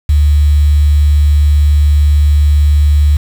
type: tone with quantisation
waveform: sine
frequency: 73.5 Hz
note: D2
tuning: 2 cents sharp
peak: -5 dBFS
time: 0.09-3.17 s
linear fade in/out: 5 ms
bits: 5
effects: none